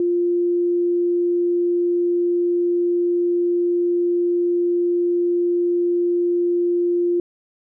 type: tone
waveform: sine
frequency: 349.2 Hz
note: F4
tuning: in tune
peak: -16 dBFS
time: 0-7.2 s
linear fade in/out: 2 ms
effects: none